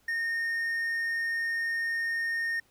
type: tone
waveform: triangle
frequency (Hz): 1838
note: A#6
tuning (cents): -25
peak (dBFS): -26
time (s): 0.08-2.6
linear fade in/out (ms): 5
effects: pink hiss -66 dBFS RMS until 2.7 s